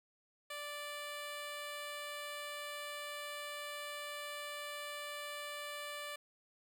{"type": "tone", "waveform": "10% pulse", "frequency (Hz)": 586, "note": "D5", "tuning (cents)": -4, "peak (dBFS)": -34, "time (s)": [0.5, 6.16], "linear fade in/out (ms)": 5, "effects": []}